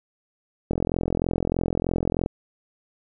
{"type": "click train", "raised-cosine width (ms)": 2, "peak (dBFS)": -10, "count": 68, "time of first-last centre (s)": [0.71, 2.261], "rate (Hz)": 43.2, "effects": []}